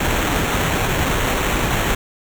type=noise with sample-and-hold; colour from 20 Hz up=pink; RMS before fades=-19 dBFS; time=0-1.95 s; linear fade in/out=5 ms; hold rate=4900 Hz; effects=none